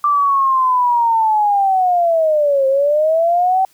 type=linear two-way sweep; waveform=sine; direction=down then up; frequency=1180 to 530 to 771 Hz; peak=-11 dBFS; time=0.04-3.65 s; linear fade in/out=2 ms; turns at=2.67 s; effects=white hiss -54 dBFS RMS until 3.73 s